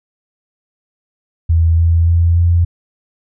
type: tone with pitch steps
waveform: sine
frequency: 82.41 / 83.56 / 84.73 / 85.91 Hz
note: E2 / E2 / E2 / F2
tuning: 0 / +24 / +48 / -28 cents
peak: -8 dBFS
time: 1.49-2.65 s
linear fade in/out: 10 ms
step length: 290 ms
effects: none